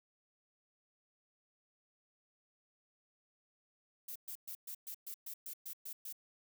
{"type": "noise bursts", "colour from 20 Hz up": "violet", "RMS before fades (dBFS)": -45, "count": 11, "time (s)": [4.08, 6.127], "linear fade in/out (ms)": 5, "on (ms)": 77, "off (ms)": 120, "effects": []}